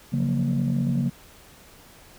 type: chord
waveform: sine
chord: Gb major seventh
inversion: second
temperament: equal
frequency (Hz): 138.59 / 174.61 / 185 / 233.1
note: Db3 / F3 / Gb3 / Bb3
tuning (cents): 0 / 0 / 0 / 0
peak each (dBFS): -23 / -28 / -28 / -24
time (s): 0.12-1.1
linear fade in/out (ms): 20
effects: tanh soft clip ceiling -16 dBFS + pink hiss -50 dBFS RMS until 2.18 s